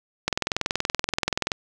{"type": "click train", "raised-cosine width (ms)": 0.2, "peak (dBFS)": -5, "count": 27, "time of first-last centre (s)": [0.28, 1.518], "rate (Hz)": 21, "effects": []}